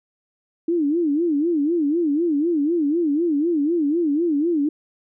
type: tone with vibrato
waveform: sine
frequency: 314.4 Hz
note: D#4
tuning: 18 cents sharp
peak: -17 dBFS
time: 0.68-4.69 s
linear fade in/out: 5 ms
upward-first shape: sine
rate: 4 Hz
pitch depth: 190 cents each way
effects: none